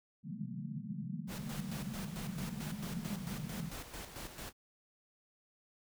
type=band-pass noise; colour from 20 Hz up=white; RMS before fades=-42 dBFS; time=0.23-3.71 s; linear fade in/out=20 ms; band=130 to 230 Hz; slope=96 dB/octave
type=noise with tremolo; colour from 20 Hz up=pink; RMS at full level=-45 dBFS; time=1.27-4.53 s; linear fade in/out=50 ms; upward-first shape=square; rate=4.5 Hz; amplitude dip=55%
effects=none